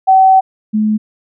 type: tone pair in turn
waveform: sine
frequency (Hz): 762 / 214.3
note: G5 / A3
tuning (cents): -49 / -45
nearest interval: octave + minor seventh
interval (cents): 2196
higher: first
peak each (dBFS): -4 / -10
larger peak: first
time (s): 0.07-0.41 / 0.73-0.98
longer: first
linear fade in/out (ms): 20
effects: none